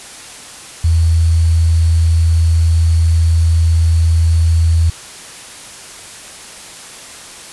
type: tone with sample-and-hold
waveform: sine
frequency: 82.41 Hz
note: E2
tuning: in tune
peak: -8 dBFS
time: 0.84-4.9 s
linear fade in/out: 5 ms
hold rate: 4410 Hz
effects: white hiss -33 dBFS RMS until 7.52 s + resampled to 24000 Hz